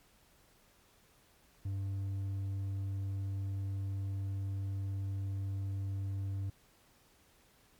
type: tone with hard clipping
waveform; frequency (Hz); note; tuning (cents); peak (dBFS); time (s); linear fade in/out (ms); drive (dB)
sine; 97.7; G2; -5; -35; 1.65-6.5; 5; 3
effects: pink hiss -66 dBFS RMS until 7.79 s + MP3 96 kbps